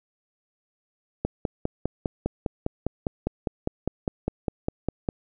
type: click train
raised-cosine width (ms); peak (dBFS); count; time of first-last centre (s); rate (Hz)
2; -11; 20; 1.25-5.088; 4.95
effects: none